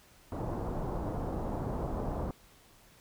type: low-pass noise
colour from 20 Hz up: pink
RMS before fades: -35 dBFS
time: 0.32-2.31 s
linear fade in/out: 2 ms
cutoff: 980 Hz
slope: 24 dB/octave
effects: pink hiss -60 dBFS RMS until 3 s